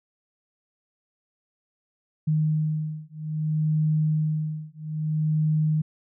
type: beating tone pair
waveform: sine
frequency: 154.4 / 155.01 Hz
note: D#3 / D#3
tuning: -13 / -6 cents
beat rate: 0.61 Hz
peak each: -25 dBFS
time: 2.27-5.82 s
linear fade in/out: 10 ms
effects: none